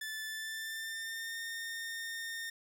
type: tone with pitch glide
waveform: sawtooth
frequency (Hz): 1751 to 1826.4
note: A6 to A#6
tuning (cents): -9 to -36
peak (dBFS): -35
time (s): 0.01-2.5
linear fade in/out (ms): 5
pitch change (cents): +73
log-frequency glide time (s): 0.26-1.38
effects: none